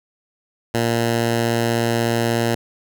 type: tone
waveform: 10% pulse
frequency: 116.54 Hz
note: A#2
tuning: in tune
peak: -9 dBFS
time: 0.74-2.55 s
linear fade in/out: 5 ms
effects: none